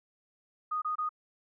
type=tone bursts; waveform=sine; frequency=1239 Hz; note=D#6; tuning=8 cents flat; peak=-29 dBFS; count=3; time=0.71-1.092 s; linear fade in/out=10 ms; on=110 ms; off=26 ms; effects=none